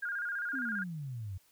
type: tone with vibrato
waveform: sine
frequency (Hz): 1520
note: F#6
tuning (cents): +46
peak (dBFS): -33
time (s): 0.02-0.84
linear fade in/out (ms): 10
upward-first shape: square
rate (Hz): 15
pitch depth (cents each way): 99
type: exponential sweep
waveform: sine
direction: down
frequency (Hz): 278.7 to 89.7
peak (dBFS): -37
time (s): 0.53-1.38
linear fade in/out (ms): 10
effects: white hiss -67 dBFS RMS until 1.51 s